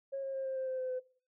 sine tone with pitch steps, 545 / 539.7 / 534.4 / 529.2 / 524 / 518.9 / 513.8 / 508.8 Hz, C#5 / C#5 / C5 / C5 / C5 / C5 / C5 / C5, -29 / -46 / +36 / +20 / +2 / -14 / -32 / -48 cents, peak -33 dBFS, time 0.12-1 s, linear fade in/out 20 ms, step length 110 ms, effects noise-tail reverb RT60 0.4 s tail -18 dB re dry + tanh soft clip ceiling -30 dBFS

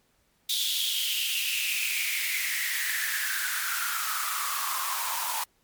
white noise with high-pass filter sweep, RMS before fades -29 dBFS, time 0.49-5.44 s, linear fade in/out 5 ms, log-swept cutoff 3600 to 890 Hz, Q 7, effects pink hiss -68 dBFS RMS until 5.63 s + MP3 96 kbps

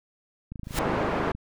click train, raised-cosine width 5 ms, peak -24 dBFS, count 23, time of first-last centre 0.52-1.35 s, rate 26.5 Hz
pink noise with exponential growth, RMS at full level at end -24 dBFS, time 0.64-0.79 s, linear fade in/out 2 ms, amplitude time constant 31 ms
pink band-pass noise, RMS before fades -27 dBFS, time 0.78-1.32 s, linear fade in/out 5 ms, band 210 to 1300 Hz, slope 12 dB/octave
effects none

